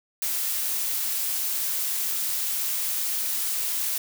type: noise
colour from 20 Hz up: blue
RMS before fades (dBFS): -27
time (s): 0.22-3.98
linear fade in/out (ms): 2
effects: none